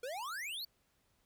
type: exponential sweep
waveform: square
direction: up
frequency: 466.2 to 4628 Hz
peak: -40 dBFS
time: 0.03-0.65 s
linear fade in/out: 5 ms
effects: pink hiss -75 dBFS RMS until 1.25 s